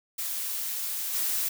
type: noise with level steps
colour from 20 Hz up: blue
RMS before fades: -32 / -28 dBFS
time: 0.18-1.49 s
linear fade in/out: 10 ms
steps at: 1.13 s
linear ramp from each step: 20 ms
effects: none